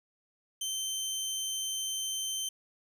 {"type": "tone", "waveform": "20% pulse", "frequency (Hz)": 3104, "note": "G7", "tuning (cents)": -18, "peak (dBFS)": -27, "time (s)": [0.61, 2.49], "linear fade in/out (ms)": 5, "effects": []}